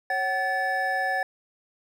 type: tone cluster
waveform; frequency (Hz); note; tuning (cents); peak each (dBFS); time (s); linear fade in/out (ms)
triangle; 548 / 755 / 1737; C#5 / F#5 / A6; -20 / +35 / -23; -31 / -25 / -25; 0.1-1.23; 2
effects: none